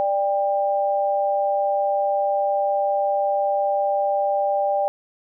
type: tone pair together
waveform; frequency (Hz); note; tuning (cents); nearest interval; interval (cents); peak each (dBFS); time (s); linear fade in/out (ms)
sine; 589.5 / 795; D5 / G5; +6 / +24; perfect fourth; 518; -21; 0-4.88; 0
effects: none